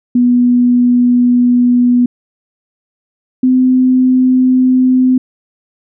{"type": "tone pair in turn", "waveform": "sine", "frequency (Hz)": [244.9, 255.8], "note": ["B3", "C4"], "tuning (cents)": [-14, -39], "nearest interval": "minor second", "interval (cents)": 75, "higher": "second", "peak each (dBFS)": -6, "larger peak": "neither", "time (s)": [[0.15, 2.06], [3.43, 5.18]], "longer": "first", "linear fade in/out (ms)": 5, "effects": []}